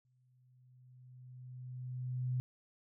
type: tone with exponential growth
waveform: sine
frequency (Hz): 126.3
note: B2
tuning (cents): +39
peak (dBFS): -31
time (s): 0.05-2.4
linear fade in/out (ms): 0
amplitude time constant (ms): 510
effects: none